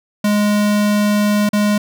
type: tone with dropouts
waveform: square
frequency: 207.7 Hz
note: G#3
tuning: in tune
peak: -13 dBFS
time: 0.24-1.78 s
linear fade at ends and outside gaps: 5 ms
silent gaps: 1.491-1.531 s
effects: none